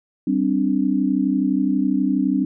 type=chord; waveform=sine; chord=G suspended fourth; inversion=none; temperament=equal with one note detuned; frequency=194.64 / 261.6 / 293.7 Hz; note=G3 / C4 / D4; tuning=-12 / 0 / 0 cents; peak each=-22 / -20 / -21 dBFS; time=0.27-2.45 s; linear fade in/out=5 ms; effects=none